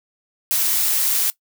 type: noise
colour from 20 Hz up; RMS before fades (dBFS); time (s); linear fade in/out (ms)
blue; -19; 0.51-1.3; 0
effects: noise-tail reverb RT60 0.1 s tail -19 dB re dry